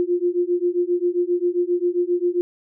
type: beating tone pair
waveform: sine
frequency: 349.2 / 356.7 Hz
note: F4 / F4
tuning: 0 / +37 cents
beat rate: 7.5 Hz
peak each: -21 dBFS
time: 0-2.41 s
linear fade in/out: 0 ms
effects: none